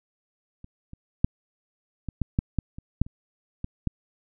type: clicks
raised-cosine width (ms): 5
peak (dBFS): -30 / -29 / -6 / -19 / -12 / -9 / -11 / -26 / -7 / -29 / -18 / -12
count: 12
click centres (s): 0.644 / 0.934 / 1.245 / 2.087 / 2.217 / 2.389 / 2.587 / 2.785 / 3.016 / 3.065 / 3.644 / 3.873
effects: none